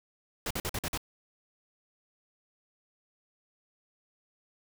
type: noise bursts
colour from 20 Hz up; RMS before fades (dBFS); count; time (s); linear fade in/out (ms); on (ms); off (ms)
pink; -33; 6; 0.46-0.976; 2; 46; 48
effects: none